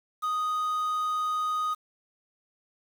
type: tone with quantisation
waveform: triangle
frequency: 1244.5 Hz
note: D#6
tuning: in tune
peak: -24 dBFS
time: 0.22-1.75 s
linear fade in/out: 20 ms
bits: 8
effects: none